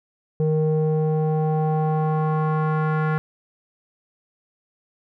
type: tone with low-pass filter sweep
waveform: square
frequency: 155.56 Hz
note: D#3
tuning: in tune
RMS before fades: -21 dBFS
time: 0.4-3.18 s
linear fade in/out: 0 ms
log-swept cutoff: 440 to 1500 Hz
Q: 2.6
effects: none